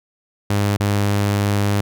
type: tone with dropouts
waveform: sawtooth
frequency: 101.7 Hz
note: G#2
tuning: 36 cents flat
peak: -12 dBFS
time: 0.5-1.81 s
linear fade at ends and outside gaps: 5 ms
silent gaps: 0.77-0.8 s
effects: none